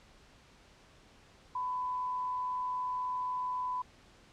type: tone with frequency modulation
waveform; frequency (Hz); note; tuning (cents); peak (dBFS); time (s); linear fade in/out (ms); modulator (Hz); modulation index
sine; 1002; B5; +25; -32; 1.55-3.82; 5; 87.8; 0.24
effects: pink hiss -60 dBFS RMS until 4.32 s + low-pass 6000 Hz 12 dB/octave